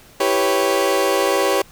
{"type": "chord", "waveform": "30% pulse", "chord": "C# half-diminished seventh", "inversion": "first", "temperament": "equal", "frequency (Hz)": [329.6, 392, 493.9, 554.4], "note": ["E4", "G4", "B4", "C#5"], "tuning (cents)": [0, 0, 0, 0], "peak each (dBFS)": [-23, -17, -20, -17], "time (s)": [0.2, 1.62], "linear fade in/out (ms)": 5, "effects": ["pink hiss -47 dBFS RMS until 1.71 s"]}